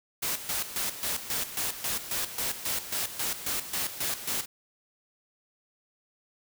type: noise with tremolo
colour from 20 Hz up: white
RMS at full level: -30 dBFS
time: 0.22-4.46 s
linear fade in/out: 10 ms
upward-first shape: square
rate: 3.7 Hz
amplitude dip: 70%
effects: none